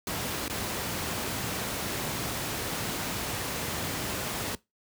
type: noise with dropouts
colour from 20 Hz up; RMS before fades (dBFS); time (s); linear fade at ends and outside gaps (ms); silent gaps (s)
pink; -32; 0.07-4.55; 1; 0.481-0.498
effects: noise-tail reverb RT60 0.2 s tail -21 dB re dry + high-pass 80 Hz 12 dB/octave